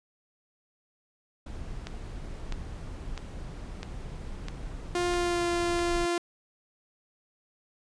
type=noise; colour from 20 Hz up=brown; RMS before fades=-38 dBFS; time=1.46-6.06 s; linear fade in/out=5 ms
type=click train; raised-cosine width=0.2 ms; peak=-20 dBFS; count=7; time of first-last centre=1.87-5.792 s; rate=1.53 Hz
type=tone with pitch glide; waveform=sawtooth; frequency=352.2 to 346.1 Hz; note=F4 to F4; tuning=+15 to -16 cents; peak=-22 dBFS; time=4.95-6.18 s; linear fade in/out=2 ms; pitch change=-31 cents; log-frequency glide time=5.1-5.46 s
effects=resampled to 22050 Hz